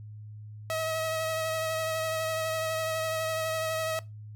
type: tone with vibrato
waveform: sawtooth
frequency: 640 Hz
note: D#5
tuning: 49 cents sharp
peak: -25 dBFS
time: 0.7-3.99 s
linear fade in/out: 0 ms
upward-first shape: triangle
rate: 12 Hz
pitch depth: 22 cents each way
effects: noise-tail reverb RT60 0.2 s tail -19 dB re dry + added 106 Hz sine -41 dBFS peak until 4.35 s